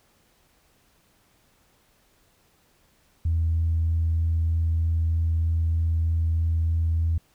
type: tone with vibrato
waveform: sine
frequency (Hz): 82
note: E2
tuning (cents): -9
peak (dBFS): -19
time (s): 3.25-7.18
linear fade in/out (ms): 5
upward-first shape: triangle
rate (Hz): 3.2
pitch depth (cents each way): 8
effects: tanh soft clip ceiling -16 dBFS + pink hiss -63 dBFS RMS until 7.34 s